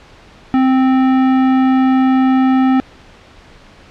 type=tone with tanh clipping; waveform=sine; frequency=261.4 Hz; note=C4; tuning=1 cent flat; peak=-11 dBFS; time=0.54-2.8 s; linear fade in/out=0 ms; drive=16 dB; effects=pink hiss -42 dBFS RMS until 3.9 s + low-pass 4000 Hz 12 dB/octave